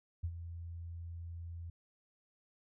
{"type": "tone with ADSR envelope", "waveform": "sine", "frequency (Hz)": 84.7, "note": "E2", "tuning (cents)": 48, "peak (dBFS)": -32, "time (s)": [0.23, 1.7], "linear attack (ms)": 13, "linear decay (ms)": 62, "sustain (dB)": -10, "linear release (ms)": 4, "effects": []}